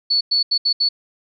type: tone bursts at uneven times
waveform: sine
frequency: 4435 Hz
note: C#8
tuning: in tune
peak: -14 dBFS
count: 5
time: 0.1-0.21 / 0.31-0.43 / 0.51-0.58 / 0.65-0.73 / 0.8-0.89 s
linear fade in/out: 10 ms
effects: none